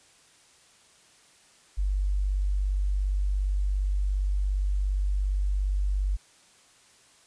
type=tone; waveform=sine; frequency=48.65 Hz; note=G1; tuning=12 cents flat; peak=-23 dBFS; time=1.77-6.17 s; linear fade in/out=20 ms; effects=white hiss -58 dBFS RMS until 7.26 s + resampled to 22050 Hz